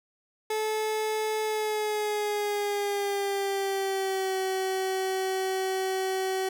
30% pulse tone with pitch glide, 433 to 379.1 Hz, A4 to F#4, -28 to +42 cents, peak -24 dBFS, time 0.5-6.49 s, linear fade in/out 5 ms, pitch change -230 cents, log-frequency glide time 1.43-4.37 s, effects none

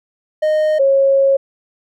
triangle / sine tone pair in turn, 617 / 545.9 Hz, D#5 / C#5, -15 / -27 cents, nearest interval major second, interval 212 cents, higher first, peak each -10 / -9 dBFS, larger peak second, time 0.42-0.79 / 0.79-1.37 s, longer second, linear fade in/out 10 ms, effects none

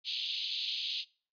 white band-pass noise, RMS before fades -36 dBFS, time 0.04-1.05 s, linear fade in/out 50 ms, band 2900 to 4400 Hz, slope 48 dB/octave, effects noise-tail reverb RT60 0.4 s tail -23 dB re dry + resampled to 11025 Hz

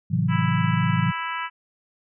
sine chord, F# half-diminished seventh, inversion first, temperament equal with one note detuned, 110 / 133.64 / 164.81 / 185 Hz, A2 / C3 / E3 / F#3, 0 / +37 / 0 / 0 cents, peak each -25 / -25 / -23 / -26 dBFS, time 0.1-1.12 s, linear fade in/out 20 ms
harmonic tone, 329.6 Hz, E4, in tune, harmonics 3 / 4 / 5 / 6 / 7 / 8 / 9, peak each -30 / -32 / -34 / -36 / -37 / -38 / -39 dBFS, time 0.28-1.5 s, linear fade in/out 50 ms
effects none

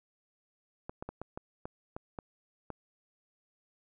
clicks, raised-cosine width 1 ms, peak -25 dBFS, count 9, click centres 0.895 / 1.025 / 1.09 / 1.216 / 1.375 / 1.655 / 1.965 / 2.188 / 2.703 s, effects none

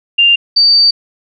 sine tone pair in turn, 2794 / 4613 Hz, F7 / D8, 0 / -32 cents, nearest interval major sixth, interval 868 cents, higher second, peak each -5 dBFS, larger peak neither, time 0.18-0.36 / 0.56-0.91 s, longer second, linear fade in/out 10 ms, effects none

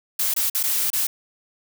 blue noise with dropouts, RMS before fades -22 dBFS, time 0.19-1.07 s, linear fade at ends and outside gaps 5 ms, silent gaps 0.34-0.363 / 0.499-0.548 / 0.63-0.636 / 0.903-0.931 s, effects none

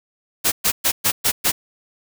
white noise bursts, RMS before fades -17 dBFS, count 6, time 0.44-1.52 s, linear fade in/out 20 ms, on 80 ms, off 120 ms, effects none

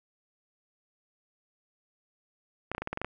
clicks, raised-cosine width 0.5 ms, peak -18 dBFS, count 9, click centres 2.716 / 2.749 / 2.781 / 2.82 / 2.874 / 2.93 / 2.974 / 3.016 / 3.046 s, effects none

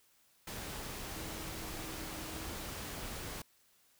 sine tone in noise, 317.9 Hz, D#4, 37 cents sharp, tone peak -49 dBFS, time 1.16-2.52 s, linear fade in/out 5 ms, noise pink, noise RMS -43 dBFS, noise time 0.47-3.42 s, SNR -9 dB, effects white hiss -69 dBFS RMS until 3.99 s

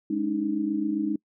sine chord, Ab suspended fourth, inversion none, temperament equal with one note detuned, 207.7 / 283.5 / 311.1 Hz, Ab3 / Db4 / Eb4, 0 / +39 / 0 cents, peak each -30 / -30 / -26 dBFS, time 0.1-1.16 s, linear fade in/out 5 ms, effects noise-tail reverb RT60 0.1 s tail -25 dB re dry

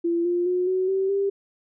sine tone with pitch steps, 340 / 350.6 / 361.5 / 372.7 / 384.3 / 396.2 Hz, F4 / F4 / F#4 / F#4 / G4 / G4, -46 / +7 / -40 / +13 / -34 / +18 cents, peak -20 dBFS, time 0.04-1.3 s, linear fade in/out 10 ms, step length 210 ms, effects none

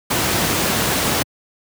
pink noise, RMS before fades -18 dBFS, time 0.1-1.23 s, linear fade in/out 10 ms, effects high-pass 100 Hz 12 dB/octave

